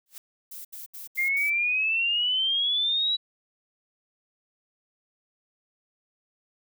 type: noise with exponential growth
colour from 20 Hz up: blue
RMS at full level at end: -37 dBFS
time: 0.06-0.18 s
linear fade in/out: 1 ms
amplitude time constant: 24 ms
type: noise bursts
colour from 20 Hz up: violet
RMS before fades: -40 dBFS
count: 5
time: 0.51-1.502 s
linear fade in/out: 10 ms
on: 140 ms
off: 73 ms
type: exponential sweep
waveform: sine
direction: up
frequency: 2093 to 3935 Hz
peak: -22 dBFS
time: 1.17-3.17 s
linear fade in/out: 20 ms
effects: none